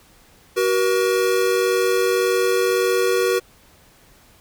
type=tone pair together; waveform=square; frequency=376.2 / 478 Hz; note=F#4 / A#4; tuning=+29 / +43 cents; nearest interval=major third; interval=414 cents; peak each=-20 dBFS; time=0.56-3.4 s; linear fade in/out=20 ms; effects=pink hiss -52 dBFS RMS until 4.4 s